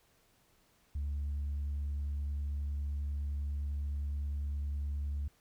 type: tone with vibrato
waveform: sine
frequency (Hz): 71.8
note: D2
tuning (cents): -39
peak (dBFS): -31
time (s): 0.95-5.28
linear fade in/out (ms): 5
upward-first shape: triangle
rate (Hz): 9.8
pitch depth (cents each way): 11
effects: tanh soft clip ceiling -31 dBFS + pink hiss -69 dBFS RMS until 5.4 s